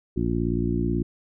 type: harmonic tone with a mistuned harmonic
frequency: 58.27 Hz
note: A#1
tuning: in tune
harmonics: 1 / 2 / 3 / 4 / 5 / 6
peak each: -29 / -29 / -29 / -29 / -29 / -29 dBFS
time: 0.16-1.03 s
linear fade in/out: 10 ms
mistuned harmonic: 1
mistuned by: +19 cents
effects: none